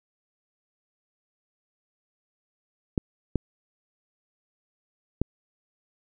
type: clicks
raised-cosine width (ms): 3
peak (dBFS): -10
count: 3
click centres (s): 2.978 / 3.357 / 5.216
effects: none